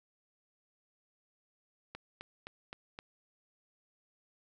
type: click train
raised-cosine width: 0.3 ms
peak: -27 dBFS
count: 5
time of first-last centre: 1.95-2.989 s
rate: 3.85 Hz
effects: none